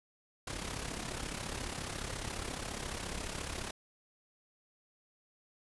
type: noise with amplitude modulation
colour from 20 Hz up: pink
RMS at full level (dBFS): -37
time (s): 0.47-3.71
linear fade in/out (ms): 5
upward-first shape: sine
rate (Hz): 34.4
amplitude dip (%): 65
effects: resampled to 24000 Hz